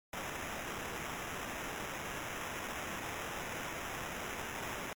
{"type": "noise with sample-and-hold", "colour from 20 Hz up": "white", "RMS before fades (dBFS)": -41, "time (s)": [0.13, 4.93], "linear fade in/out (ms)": 2, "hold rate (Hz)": 4410, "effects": ["MP3 96 kbps"]}